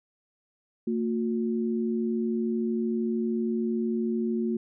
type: tone pair together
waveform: sine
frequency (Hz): 227.2 / 360.3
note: A#3 / F#4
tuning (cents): -44 / -46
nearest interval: minor sixth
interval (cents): 798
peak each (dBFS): -26 / -30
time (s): 0.87-4.57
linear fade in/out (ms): 5
effects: none